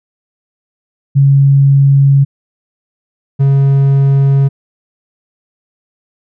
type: tone pair in turn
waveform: sine / triangle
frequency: 138.59 / 137.83 Hz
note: C#3 / C#3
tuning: 0 / -10 cents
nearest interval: unison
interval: 10 cents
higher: first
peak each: -4 dBFS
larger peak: neither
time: 1.15-2.25 / 3.39-4.49 s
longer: neither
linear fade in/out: 20 ms
effects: none